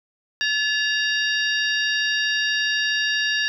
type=harmonic tone with a mistuned harmonic; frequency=932.3 Hz; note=A#5; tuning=in tune; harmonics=2 / 3 / 4 / 5 / 6; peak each=-22 / -26 / -28 / -30 / -32 dBFS; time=0.41-3.48 s; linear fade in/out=0 ms; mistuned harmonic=2; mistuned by=-140 cents; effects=none